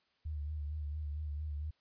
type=tone with vibrato; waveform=sine; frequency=75 Hz; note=D2; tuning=37 cents sharp; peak=-36 dBFS; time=0.25-1.71 s; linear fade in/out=10 ms; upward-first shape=sine; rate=4.4 Hz; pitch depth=55 cents each way; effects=white hiss -75 dBFS RMS until 1.8 s + resampled to 11025 Hz